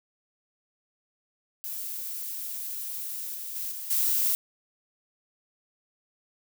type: noise with level steps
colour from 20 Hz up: violet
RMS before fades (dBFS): -35 / -37 / -33 / -37 / -25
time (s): 1.64-4.35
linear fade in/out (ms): 0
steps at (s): 3.34 / 3.55 / 3.71 / 3.9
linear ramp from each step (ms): 10
effects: none